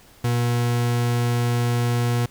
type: tone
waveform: 40% pulse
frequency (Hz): 120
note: B2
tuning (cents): -49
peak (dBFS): -18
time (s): 0.24-2.26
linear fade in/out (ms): 5
effects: pink hiss -51 dBFS RMS until 2.3 s